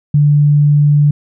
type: tone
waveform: sine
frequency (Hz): 146.7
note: D3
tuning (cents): -2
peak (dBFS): -6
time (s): 0.14-1.11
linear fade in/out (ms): 5
effects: none